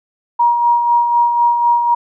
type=tone with tremolo; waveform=sine; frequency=950 Hz; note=A#5; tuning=33 cents sharp; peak=-8 dBFS; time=0.39-1.95 s; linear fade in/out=10 ms; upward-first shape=sine; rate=4 Hz; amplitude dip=45%; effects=none